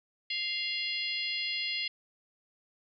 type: harmonic tone with a mistuned harmonic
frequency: 698.5 Hz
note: F5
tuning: in tune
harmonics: 3 / 4 / 5 / 6 / 7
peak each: -37 / -36 / -38 / -37 / -40 dBFS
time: 0.3-1.88 s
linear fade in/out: 5 ms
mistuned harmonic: 5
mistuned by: -68 cents
effects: none